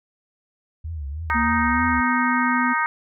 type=tone with vibrato; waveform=sine; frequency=75.5 Hz; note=D2; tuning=48 cents sharp; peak=-27 dBFS; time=0.84-2.01 s; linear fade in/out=10 ms; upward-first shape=triangle; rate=3.2 Hz; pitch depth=200 cents each way
type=harmonic tone; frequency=311.1 Hz; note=D#4; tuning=in tune; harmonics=3 / 4 / 5 / 6 / 7; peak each=-24 / -24 / -25 / -27 / -29 dBFS; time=1.3-2.86 s; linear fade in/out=0 ms
type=tone with pitch glide; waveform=sine; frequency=233.1 to 248.4 Hz; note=A#3 to B3; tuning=0 to +10 cents; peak=-22 dBFS; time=1.34-2.74 s; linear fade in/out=20 ms; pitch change=+110 cents; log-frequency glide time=1.58-1.8 s
effects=none